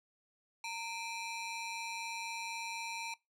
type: ring-modulated tone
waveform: sawtooth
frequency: 1640 Hz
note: G#6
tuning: 22 cents flat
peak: -32 dBFS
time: 0.64-3.14 s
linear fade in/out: 2 ms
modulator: 722 Hz
effects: noise-tail reverb RT60 0.2 s tail -22 dB re dry + low-pass 9000 Hz 12 dB/octave